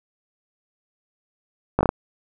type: slowing click train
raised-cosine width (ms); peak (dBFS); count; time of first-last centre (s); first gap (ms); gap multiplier
1; -3; 5; 1.79-1.891; 18; 1.23
effects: none